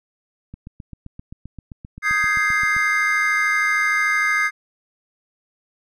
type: click train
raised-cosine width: 5 ms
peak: -23 dBFS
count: 18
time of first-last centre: 0.54-2.765 s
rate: 7.64 Hz
type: chord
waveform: triangle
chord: Ab major seventh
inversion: second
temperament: equal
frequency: 1244.5 / 1568 / 1661.2 / 2093 Hz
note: Eb6 / G6 / Ab6 / C7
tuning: 0 / 0 / 0 / 0 cents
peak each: -22 / -24 / -21 / -18 dBFS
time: 2.02-4.51 s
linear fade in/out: 50 ms
effects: none